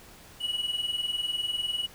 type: tone pair together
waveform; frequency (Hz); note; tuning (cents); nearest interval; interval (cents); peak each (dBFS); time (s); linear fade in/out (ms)
triangle; 2915 / 2935; F#7 / F#7; -26 / -15; unison; 11; -32 / -28; 0.4-1.87; 20
effects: pink hiss -51 dBFS RMS until 1.94 s